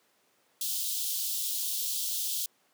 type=high-pass noise; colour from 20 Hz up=white; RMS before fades=-32 dBFS; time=0.61-2.46 s; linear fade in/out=2 ms; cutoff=3100 Hz; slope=48 dB/octave; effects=pink hiss -68 dBFS RMS until 2.73 s + high-pass 300 Hz 12 dB/octave